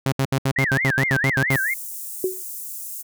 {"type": "tone bursts", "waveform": "sawtooth", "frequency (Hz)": 134.9, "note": "C#3", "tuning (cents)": -47, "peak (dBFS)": -14, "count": 12, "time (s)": [0.06, 1.563], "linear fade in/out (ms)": 2, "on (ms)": 62, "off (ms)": 69}
{"type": "tone with vibrato", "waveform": "sine", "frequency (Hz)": 1816, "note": "A#6", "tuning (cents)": -46, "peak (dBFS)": -20, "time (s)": [0.56, 1.74], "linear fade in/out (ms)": 5, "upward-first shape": "sine", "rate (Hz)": 4.5, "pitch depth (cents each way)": 280}
{"type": "high-pass noise", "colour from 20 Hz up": "white", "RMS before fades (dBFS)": -33, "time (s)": [1.5, 3.03], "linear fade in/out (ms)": 20, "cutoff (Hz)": 7400, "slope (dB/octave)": 24}
{"type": "tone with exponential decay", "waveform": "sine", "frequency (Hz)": 372.4, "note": "F#4", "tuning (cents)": 11, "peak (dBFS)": -15, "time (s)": [2.24, 2.43], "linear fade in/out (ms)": 2, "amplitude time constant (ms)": 40}
{"effects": []}